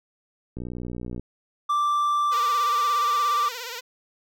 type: click train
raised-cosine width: 3 ms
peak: -21 dBFS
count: 39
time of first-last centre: 0.57-1.196 s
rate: 60.7 Hz
type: tone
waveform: triangle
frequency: 1174.7 Hz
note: D6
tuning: in tune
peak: -18 dBFS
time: 1.69-3.49 s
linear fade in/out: 10 ms
type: tone with vibrato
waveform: 5% pulse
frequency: 483 Hz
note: B4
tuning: 39 cents flat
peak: -21 dBFS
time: 2.31-3.81 s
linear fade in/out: 20 ms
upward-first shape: sine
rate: 17 Hz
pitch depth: 99 cents each way
effects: none